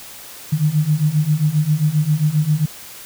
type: beating tone pair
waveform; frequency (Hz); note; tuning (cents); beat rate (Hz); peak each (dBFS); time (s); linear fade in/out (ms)
sine; 147.8 / 155.3; D3 / D#3; +11 / -3; 7.5; -18 / -16; 0.52-2.66; 10
effects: white hiss -37 dBFS RMS until 3.05 s